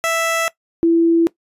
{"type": "tone pair in turn", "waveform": ["15% pulse", "sine"], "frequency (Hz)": [660, 333.5], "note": ["E5", "E4"], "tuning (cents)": [2, 20], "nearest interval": "octave", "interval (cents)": 1182, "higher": "first", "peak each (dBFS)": [-10, -10], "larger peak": "neither", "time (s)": [[0.04, 0.48], [0.83, 1.27]], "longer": "neither", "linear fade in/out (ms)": 0, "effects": ["noise-tail reverb RT60 0.1 s tail -19 dB re dry", "resampled to 32000 Hz"]}